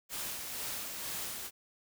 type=noise with tremolo; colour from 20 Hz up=white; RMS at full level=-38 dBFS; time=0.09-1.51 s; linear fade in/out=50 ms; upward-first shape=sine; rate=2.1 Hz; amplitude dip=35%; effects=none